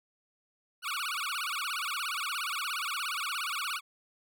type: tone with vibrato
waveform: 20% pulse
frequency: 1282 Hz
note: E6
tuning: 49 cents flat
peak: -27 dBFS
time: 0.82-3.81 s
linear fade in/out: 50 ms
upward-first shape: sine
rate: 17 Hz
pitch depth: 260 cents each way
effects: none